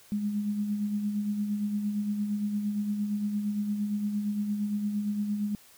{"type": "tone with tremolo", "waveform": "sine", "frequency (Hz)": 207, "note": "G#3", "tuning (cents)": -5, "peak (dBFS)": -25, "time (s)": [0.12, 5.55], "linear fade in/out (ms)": 0, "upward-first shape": "sine", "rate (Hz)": 8.7, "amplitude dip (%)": 45, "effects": ["white hiss -56 dBFS RMS until 5.77 s"]}